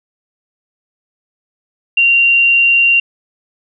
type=tone; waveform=sine; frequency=2765 Hz; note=F7; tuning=18 cents flat; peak=-7 dBFS; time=1.97-3 s; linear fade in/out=5 ms; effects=none